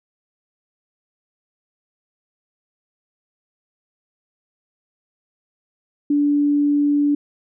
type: tone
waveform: sine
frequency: 290 Hz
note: D4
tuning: 22 cents flat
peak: -14 dBFS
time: 6.1-7.15 s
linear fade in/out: 5 ms
effects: none